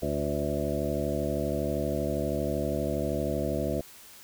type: harmonic tone with a mistuned harmonic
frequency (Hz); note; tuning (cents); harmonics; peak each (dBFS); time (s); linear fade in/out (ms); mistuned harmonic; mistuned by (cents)
72.6; D2; -19; 1 / 2 / 3 / 4 / 5 / 7 / 8 / 9; -35 / -35 / -35 / -35 / -35 / -35 / -35 / -35; 0.02-3.81; 5; 7; -30
effects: white hiss -50 dBFS RMS until 4.23 s